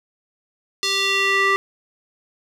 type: tone with band-pass filter sweep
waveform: square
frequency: 392 Hz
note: G4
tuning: in tune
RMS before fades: -19 dBFS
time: 0.83-1.56 s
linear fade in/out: 0 ms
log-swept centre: 4500 to 1600 Hz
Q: 2
effects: none